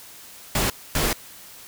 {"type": "noise bursts at uneven times", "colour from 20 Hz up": "pink", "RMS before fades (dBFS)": -22, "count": 2, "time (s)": [[0.55, 0.7], [0.95, 1.13]], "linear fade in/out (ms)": 2, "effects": ["white hiss -44 dBFS RMS until 1.67 s"]}